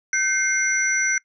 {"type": "tone cluster", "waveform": "sine", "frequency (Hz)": [1540, 2117, 5900], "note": ["G6", "C7", "F#8"], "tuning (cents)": [-31, 20, -6], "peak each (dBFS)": -23, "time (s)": [0.13, 1.18], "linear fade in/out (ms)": 2, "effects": ["noise-tail reverb RT60 0.1 s tail -21 dB re dry"]}